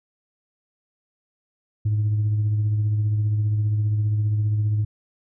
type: tone with tremolo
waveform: sine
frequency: 105.9 Hz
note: G#2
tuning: 34 cents sharp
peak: -15 dBFS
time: 1.85-4.85 s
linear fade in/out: 10 ms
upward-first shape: triangle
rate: 15 Hz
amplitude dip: 40%
effects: tanh soft clip ceiling -16 dBFS